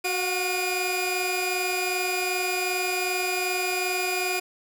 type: tone cluster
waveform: sawtooth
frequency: 368.8 / 715 / 2442 Hz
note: F#4 / F5 / D#7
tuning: -6 / +41 / -33 cents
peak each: -25 / -28 / -24 dBFS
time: 0.04-4.4 s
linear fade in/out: 10 ms
effects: none